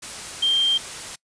sine tone in noise, 3172 Hz, G7, 20 cents sharp, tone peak -16 dBFS, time 0.42-0.78 s, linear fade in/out 10 ms, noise white, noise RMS -34 dBFS, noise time 0.02-1.16 s, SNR +15 dB, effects noise-tail reverb RT60 0.1 s tail -24 dB re dry + resampled to 22050 Hz

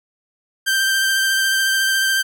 sawtooth tone with vibrato, 1568 Hz, G6, in tune, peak -12 dBFS, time 0.66-2.23 s, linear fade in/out 20 ms, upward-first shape sine, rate 14 Hz, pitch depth 15 cents each way, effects none

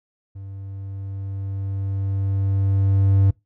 triangle tone with level ramp, 97.7 Hz, G2, 5 cents flat, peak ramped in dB -31 to -10 dBFS, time 0.35-3.31 s, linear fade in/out 10 ms, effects noise-tail reverb RT60 0.2 s tail -23 dB re dry

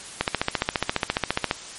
click train, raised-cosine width 0.3 ms, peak -4 dBFS, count 20, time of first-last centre 0.21-1.511 s, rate 14.6 Hz, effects white hiss -39 dBFS RMS until 1.78 s + MP3 48 kbps

